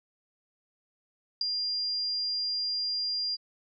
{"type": "tone with ADSR envelope", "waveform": "sine", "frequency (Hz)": 4800, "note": "D8", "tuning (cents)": 37, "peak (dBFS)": -20, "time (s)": [1.41, 3.37], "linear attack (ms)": 5, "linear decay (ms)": 3, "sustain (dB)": -8, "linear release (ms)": 30, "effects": []}